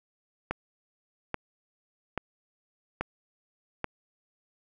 click train, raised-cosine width 0.5 ms, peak -14 dBFS, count 5, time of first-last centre 0.51-3.843 s, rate 1.2 Hz, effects none

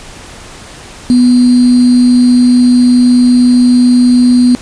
sine tone with sample-and-hold, 246.9 Hz, B3, in tune, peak -3 dBFS, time 1.1-4.55 s, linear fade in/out 0 ms, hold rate 4410 Hz, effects pink hiss -31 dBFS RMS until 4.61 s + resampled to 22050 Hz

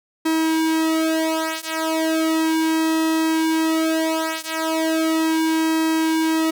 sawtooth tone with flanger, 320.6 Hz, E4, 48 cents flat, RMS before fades -20 dBFS, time 0.25-6.51 s, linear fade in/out 10 ms, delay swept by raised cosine 1.4 to 4.9 ms, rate 0.18 Hz, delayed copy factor -0.95, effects none

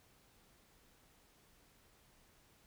silence, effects pink hiss -68 dBFS RMS until 2.66 s

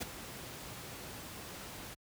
pink noise with ADSR envelope, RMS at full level -35 dBFS, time 0-1.95 s, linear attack 18 ms, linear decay 19 ms, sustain -11 dB, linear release 21 ms, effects high-pass 60 Hz 12 dB/octave

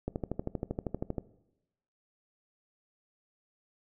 click train, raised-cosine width 2 ms, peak -19 dBFS, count 15, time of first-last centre 0.08-1.182 s, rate 12.7 Hz, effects noise-tail reverb RT60 0.9 s tail -18 dB re dry

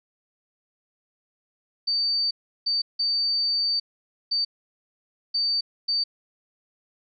sine tone bursts at uneven times, 4599 Hz, D8, 37 cents flat, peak -21 dBFS, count 6, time 1.87-2.31 / 2.66-2.82 / 2.99-3.8 / 4.31-4.45 / 5.34-5.61 / 5.88-6.04 s, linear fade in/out 10 ms, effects none

